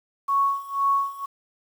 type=tone with tremolo; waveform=sine; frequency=1108.7 Hz; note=C#6; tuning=in tune; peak=-17 dBFS; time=0.28-1.26 s; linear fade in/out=10 ms; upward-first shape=sine; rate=2 Hz; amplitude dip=90%; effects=8-bit